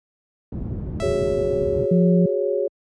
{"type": "low-pass noise", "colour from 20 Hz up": "pink", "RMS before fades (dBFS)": -26, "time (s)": [0.52, 1.86], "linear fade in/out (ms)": 2, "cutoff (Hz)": 220, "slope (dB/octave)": 12}
{"type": "tone with exponential decay", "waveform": "sawtooth", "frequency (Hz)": 659.3, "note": "E5", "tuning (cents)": 0, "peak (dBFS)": -24, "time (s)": [1, 2.34], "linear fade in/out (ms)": 0, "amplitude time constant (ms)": 290}
{"type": "chord", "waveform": "sine", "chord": "F# suspended second", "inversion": "none", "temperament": "equal with one note detuned", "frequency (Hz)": [370, 412.2, 554.4], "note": ["F#4", "G#4", "C#5"], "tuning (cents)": [0, -13, 0], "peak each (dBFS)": [-25, -23, -23], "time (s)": [1.02, 2.68], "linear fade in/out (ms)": 10}
{"type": "tone", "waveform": "sine", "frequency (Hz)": 175.8, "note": "F3", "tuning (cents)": 12, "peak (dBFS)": -14, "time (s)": [1.91, 2.26], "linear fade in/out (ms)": 5}
{"effects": ["high-pass 60 Hz 12 dB/octave", "resampled to 22050 Hz"]}